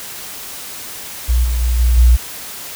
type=tone with level steps; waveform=sine; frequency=60 Hz; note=B1; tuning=49 cents flat; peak=-10 / -14 / -12 / -9 / -5 dBFS; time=1.28-2.17 s; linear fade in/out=20 ms; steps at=1.44 / 1.61 / 1.79 / 1.97 s; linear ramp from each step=10 ms; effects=white hiss -30 dBFS RMS until 2.75 s